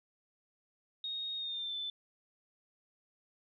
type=tone with pitch glide; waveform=sine; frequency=3729 to 3522 Hz; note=A#7 to A7; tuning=0 to +1 cents; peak=-36 dBFS; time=1.04-1.9 s; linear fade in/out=2 ms; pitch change=-99 cents; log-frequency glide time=1.37-1.75 s; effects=none